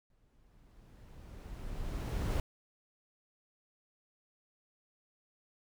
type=noise with exponential growth; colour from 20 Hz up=brown; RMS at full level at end=-30 dBFS; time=0.1-2.4 s; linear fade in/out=1 ms; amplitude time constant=500 ms; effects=none